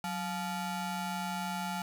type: ring-modulated tone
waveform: 30% pulse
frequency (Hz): 523.3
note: C5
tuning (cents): 0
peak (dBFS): -28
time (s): 0.04-1.82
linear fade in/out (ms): 2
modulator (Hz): 338
effects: none